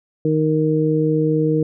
harmonic tone, 155.56 Hz, D#3, in tune, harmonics 1 / 2 / 3, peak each -19 / -19 / -19 dBFS, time 0.25-1.63 s, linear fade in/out 2 ms, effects none

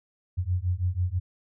sine beating tone pair, 87.31 / 93.41 Hz, F2 / F#2, 0 / +17 cents, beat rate 6.1 Hz, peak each -27 / -27 dBFS, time 0.37-1.2 s, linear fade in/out 20 ms, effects none

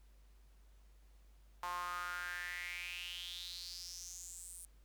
sawtooth tone with high-pass filter sweep, 177.1 Hz, F3, 24 cents sharp, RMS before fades -45 dBFS, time 1.63-4.65 s, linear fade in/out 0 ms, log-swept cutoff 960 to 9500 Hz, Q 6.2, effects added 50 Hz sine -60 dBFS peak until 4.84 s + pink hiss -74 dBFS RMS until 4.84 s

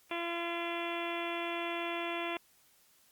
harmonic tone, 341.1 Hz, F4, 41 cents flat, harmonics 1 / 2 / 3 / 4 / 5 / 6 / 7 / 8 / 9 / 10, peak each -39 / -40 / -42 / -46 / -48 / -45 / -43 / -44 / -51 / -47 dBFS, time 0.11-2.37 s, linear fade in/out 2 ms, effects white hiss -66 dBFS RMS until 3.11 s + Opus 48 kbps

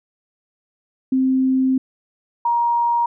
sine tone pair in turn, 261.6 / 943.9 Hz, C4 / A#5, 0 / +21 cents, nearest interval octave + minor seventh, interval 2221 cents, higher second, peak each -14 / -15 dBFS, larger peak first, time 1.12-1.78 / 2.45-3.06 s, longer first, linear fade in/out 5 ms, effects none

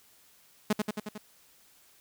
sawtooth tone with echo, 211.7 Hz, G#3, 33 cents sharp, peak -19 dBFS, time 0.7-0.73 s, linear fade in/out 5 ms, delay 90 ms, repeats 5, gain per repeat -3 dB, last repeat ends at 1.18 s, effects white hiss -61 dBFS RMS until 2 s

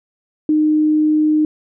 sine tone, 306.5 Hz, D#4, 26 cents flat, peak -11 dBFS, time 0.49-1.45 s, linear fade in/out 2 ms, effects none

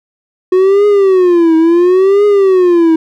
triangle tone with vibrato, 364.7 Hz, F#4, 25 cents flat, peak -3 dBFS, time 0.52-2.96 s, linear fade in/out 5 ms, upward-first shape triangle, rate 0.72 Hz, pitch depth 230 cents each way, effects none

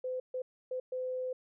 sine tone bursts at uneven times, 510 Hz, C5, 44 cents flat, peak -33 dBFS, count 4, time 0.04-0.2 / 0.34-0.42 / 0.71-0.8 / 0.92-1.33 s, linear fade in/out 5 ms, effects none

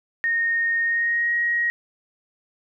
sine tone with pitch glide, 1848 to 1889 Hz, A#6 to A#6, -16 to +22 cents, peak -19 dBFS, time 0.24-1.7 s, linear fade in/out 0 ms, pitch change +38 cents, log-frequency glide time 0.83-1.34 s, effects none

